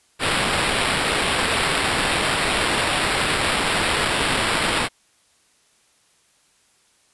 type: noise with sample-and-hold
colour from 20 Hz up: blue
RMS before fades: -21 dBFS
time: 0.19-4.89 s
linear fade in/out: 50 ms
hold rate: 6300 Hz
effects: white hiss -60 dBFS RMS until 7.13 s + resampled to 24000 Hz